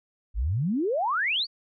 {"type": "exponential sweep", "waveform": "sine", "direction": "up", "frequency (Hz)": [46.25, 4771], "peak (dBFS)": -23, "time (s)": [0.34, 1.47], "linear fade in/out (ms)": 50, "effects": []}